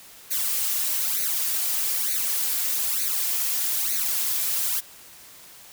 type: noise with flanger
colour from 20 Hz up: blue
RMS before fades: -25 dBFS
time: 0.3-4.81 s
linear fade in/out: 20 ms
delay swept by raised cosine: 0.47 to 4.27 ms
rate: 1.1 Hz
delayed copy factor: +0.9
effects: white hiss -47 dBFS RMS until 5.72 s